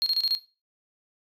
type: tone bursts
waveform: triangle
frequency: 4253 Hz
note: C8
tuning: 27 cents sharp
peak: -19 dBFS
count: 5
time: 0.02-0.35 s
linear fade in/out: 0 ms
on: 42 ms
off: 30 ms
effects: noise-tail reverb RT60 0.3 s tail -18 dB re dry + tanh soft clip ceiling -15 dBFS